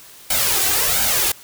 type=noise with flanger; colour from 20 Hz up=white; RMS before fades=-18 dBFS; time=0.3-1.32 s; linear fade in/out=5 ms; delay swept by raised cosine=1.3 to 2.6 ms; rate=1.4 Hz; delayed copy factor=+0.75; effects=white hiss -43 dBFS RMS until 1.43 s